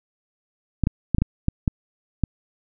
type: clicks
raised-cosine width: 5 ms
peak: -6 dBFS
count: 8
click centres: 0.837 / 0.871 / 1.147 / 1.184 / 1.22 / 1.484 / 1.678 / 2.237 s
effects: none